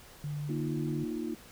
sine tone with pitch glide, 146.83 to 147.68 Hz, D3 to D3, 0 to +10 cents, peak -33 dBFS, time 0.24-1.04 s, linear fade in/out 2 ms, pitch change +10 cents, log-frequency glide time 0.61-0.74 s
sine chord, Bb suspended fourth, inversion none, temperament equal, 233.1 / 311.1 / 349.2 Hz, Bb3 / Eb4 / F4, 0 / 0 / 0 cents, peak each -37 / -36 / -38 dBFS, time 0.49-1.35 s, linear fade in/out 5 ms
effects pink hiss -53 dBFS RMS until 1.51 s

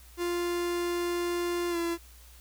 45% pulse tone with pitch glide, 348.9 to 339.2 Hz, F4 to E4, -2 to +50 cents, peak -28 dBFS, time 0.17-1.98 s, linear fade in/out 50 ms, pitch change -48 cents, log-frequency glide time 1.7-1.77 s, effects added 60 Hz sine -51 dBFS peak until 2.4 s + white hiss -56 dBFS RMS until 2.4 s

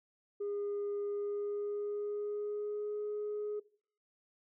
sine tone with pitch glide, 407.9 to 418.6 Hz, G#4 to G#4, -31 to +14 cents, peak -33 dBFS, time 0.4-3.6 s, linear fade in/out 10 ms, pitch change +45 cents, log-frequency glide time 1.01-2.98 s, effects noise-tail reverb RT60 0.5 s tail -21 dB re dry + tanh soft clip ceiling -32 dBFS

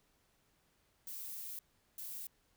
violet noise bursts at uneven times, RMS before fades -45 dBFS, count 2, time 1.07-1.59 / 1.98-2.27 s, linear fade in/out 2 ms, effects pink hiss -74 dBFS RMS until 2.56 s

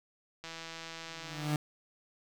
click train, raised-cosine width 0.2 ms, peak -26 dBFS, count 181, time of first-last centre 0.44-1.538 s, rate 164 Hz
30% pulse tone with exponential growth, 150 Hz, D3, 37 cents sharp, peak -24 dBFS, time 1.05-1.56 s, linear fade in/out 2 ms, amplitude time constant 110 ms
effects none

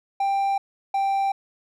triangle tone pair in turn, 789 / 785.3 Hz, G5 / G5, +11 / +3 cents, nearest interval unison, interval 8 cents, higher first, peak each -18 dBFS, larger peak neither, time 0.2-0.58 / 0.94-1.32 s, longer neither, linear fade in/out 5 ms, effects none

